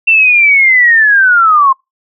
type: linear sweep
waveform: sine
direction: down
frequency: 2704 to 1046.5 Hz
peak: -4 dBFS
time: 0.07-1.73 s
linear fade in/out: 10 ms
effects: noise-tail reverb RT60 0.2 s tail -26 dB re dry